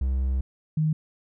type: tone pair in turn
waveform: triangle / sine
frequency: 65.41 / 155.57 Hz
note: C2 / D#3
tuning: 0 / 0 cents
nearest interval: octave + minor third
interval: 1500 cents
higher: second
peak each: -20 dBFS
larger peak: neither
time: 0.01-0.41 / 0.77-0.93 s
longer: first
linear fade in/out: 5 ms
effects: none